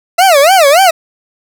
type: tone with vibrato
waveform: 40% pulse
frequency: 657 Hz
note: E5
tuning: 6 cents flat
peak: -3 dBFS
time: 0.18-0.91 s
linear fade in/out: 10 ms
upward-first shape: sine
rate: 3.5 Hz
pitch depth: 300 cents each way
effects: none